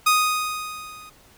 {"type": "tone with level ramp", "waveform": "sawtooth", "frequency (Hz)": 1244.5, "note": "D#6", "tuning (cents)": 0, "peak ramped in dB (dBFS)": [-10, -38], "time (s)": [0.06, 1.1], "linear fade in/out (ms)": 10, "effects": ["pink hiss -53 dBFS RMS until 1.37 s"]}